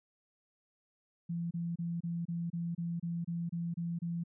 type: tone bursts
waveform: sine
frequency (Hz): 169.9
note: F3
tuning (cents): -47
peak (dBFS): -33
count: 12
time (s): 1.29-4.238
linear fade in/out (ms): 10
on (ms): 220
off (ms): 28
effects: none